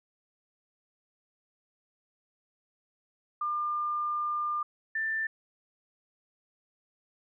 sine tone pair in turn, 1200 / 1776.7 Hz, D6 / A6, +37 / +16 cents, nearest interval perfect fifth, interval 679 cents, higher second, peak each -28 / -28 dBFS, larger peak neither, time 3.41-4.63 / 4.95-5.27 s, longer first, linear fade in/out 5 ms, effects none

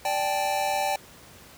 square chord, D suspended fourth, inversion none, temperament equal with one note detuned, 587.3 / 784 / 863.9 Hz, D5 / G5 / A5, 0 / 0 / -32 cents, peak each -31 / -27 / -31 dBFS, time 0.05-0.96 s, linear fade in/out 2 ms, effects pink hiss -49 dBFS RMS until 1.57 s + high-pass 60 Hz 12 dB/octave

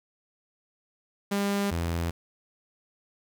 sawtooth tone pair in turn, 200.7 / 84.38 Hz, G3 / E2, +41 / +41 cents, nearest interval octave + minor third, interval 1500 cents, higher first, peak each -21 / -23 dBFS, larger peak first, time 1.31-1.71 / 1.71-2.11 s, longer neither, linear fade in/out 10 ms, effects 9-bit

